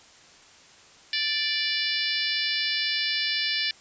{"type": "harmonic tone", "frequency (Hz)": 586, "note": "D5", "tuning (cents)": -4, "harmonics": [3, 4, 5, 6, 7, 8, 9], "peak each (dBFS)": [-32, -32, -32, -32, -32, -32, -32], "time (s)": [1.13, 3.71], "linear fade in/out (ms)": 2, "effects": ["white hiss -52 dBFS RMS until 3.8 s", "resampled to 16000 Hz"]}